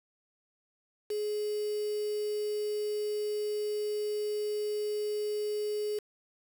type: tone with quantisation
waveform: sine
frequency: 420 Hz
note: G#4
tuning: 19 cents sharp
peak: -30 dBFS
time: 1.1-5.99 s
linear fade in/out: 5 ms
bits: 7
effects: none